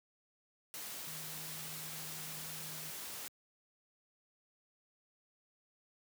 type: tone in noise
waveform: sine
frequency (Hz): 157.2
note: D#3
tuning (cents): +18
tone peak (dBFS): -52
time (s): 1.07-2.9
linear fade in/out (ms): 0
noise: white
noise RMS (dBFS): -45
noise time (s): 0.74-3.28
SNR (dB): -10
effects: high-pass 100 Hz 12 dB/octave